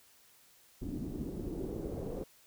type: noise with low-pass filter sweep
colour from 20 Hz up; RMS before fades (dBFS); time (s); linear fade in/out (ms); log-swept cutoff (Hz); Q
pink; -39; 0.81-2.24; 10; 260 to 480; 2.8
effects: white hiss -63 dBFS RMS until 2.46 s